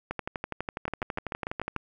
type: two click trains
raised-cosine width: 0.5 ms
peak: -16 / -16 dBFS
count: 21 / 7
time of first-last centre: 0.11-1.763 / 0.88-1.764 s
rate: 12.1 / 6.79 Hz
effects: none